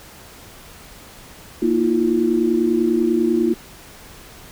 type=chord; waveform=sine; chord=Bb suspended fourth; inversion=none; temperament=equal with one note detuned; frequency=233.1 / 319.1 / 349.2 Hz; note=Bb3 / Eb4 / F4; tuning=0 / +44 / 0 cents; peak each=-20 / -20 / -18 dBFS; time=1.62-3.54 s; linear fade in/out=5 ms; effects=pink hiss -42 dBFS RMS until 4.51 s